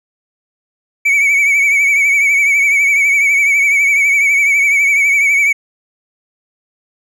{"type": "tone with vibrato", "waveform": "triangle", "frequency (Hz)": 2263, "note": "C#7", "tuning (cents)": 35, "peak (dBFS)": -7, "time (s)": [1.05, 5.53], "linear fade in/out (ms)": 10, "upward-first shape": "triangle", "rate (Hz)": 12, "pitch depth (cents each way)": 64, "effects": []}